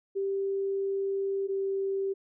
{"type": "tone pair in turn", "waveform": "sine", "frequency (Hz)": [392, 389.9], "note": ["G4", "G4"], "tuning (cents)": [0, -9], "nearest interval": "unison", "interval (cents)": 9, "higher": "first", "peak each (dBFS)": -27, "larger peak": "neither", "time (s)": [[0.15, 1.48], [1.48, 2.14]], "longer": "first", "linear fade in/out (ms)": 20, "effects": []}